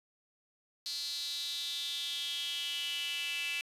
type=tone with high-pass filter sweep; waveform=square; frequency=155.56 Hz; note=D#3; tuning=in tune; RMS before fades=-37 dBFS; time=0.86-3.61 s; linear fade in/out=0 ms; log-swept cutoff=4300 to 2600 Hz; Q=7; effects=resampled to 32000 Hz